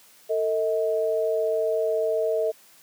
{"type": "tone pair together", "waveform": "sine", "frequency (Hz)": [449, 635], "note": ["A4", "D#5"], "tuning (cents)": [35, 35], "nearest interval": "tritone", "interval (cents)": 600, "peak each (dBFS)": -24, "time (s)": [0.29, 2.52], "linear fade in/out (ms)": 20, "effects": ["white hiss -54 dBFS RMS until 2.82 s", "high-pass 150 Hz 12 dB/octave"]}